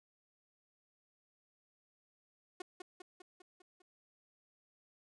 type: tone with echo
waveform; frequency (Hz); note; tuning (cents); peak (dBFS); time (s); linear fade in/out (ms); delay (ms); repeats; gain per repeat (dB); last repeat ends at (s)
sawtooth; 363.2; F#4; -32; -36; 2.6-2.62; 5; 200; 6; -4; 3.82
effects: resampled to 24000 Hz